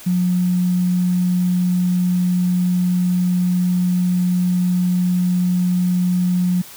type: tone with tanh clipping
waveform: triangle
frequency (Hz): 179.7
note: F3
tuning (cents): +50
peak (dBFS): -14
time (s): 0.06-6.62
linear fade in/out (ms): 10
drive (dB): 3
effects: white hiss -39 dBFS RMS until 6.76 s